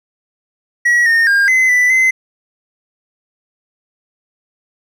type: tone with pitch steps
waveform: triangle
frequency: 1919 / 1835 / 1611 / 2043 / 1985 / 2053 Hz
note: A#6 / A#6 / G6 / C7 / B6 / C7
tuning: +50 / -28 / +47 / -42 / +8 / -33 cents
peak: -7 dBFS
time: 0.85-2.11 s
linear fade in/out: 10 ms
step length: 210 ms
effects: none